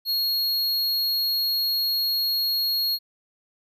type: tone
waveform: square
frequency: 4300 Hz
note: C8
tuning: 47 cents sharp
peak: -22 dBFS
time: 0.05-2.99 s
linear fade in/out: 50 ms
effects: none